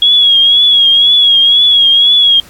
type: tone with vibrato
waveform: sine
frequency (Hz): 3322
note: G#7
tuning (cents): 0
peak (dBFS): -4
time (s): 0.02-2.4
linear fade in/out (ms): 2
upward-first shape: triangle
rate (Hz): 2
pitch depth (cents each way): 65
effects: pink hiss -39 dBFS RMS until 2.49 s + AAC 64 kbps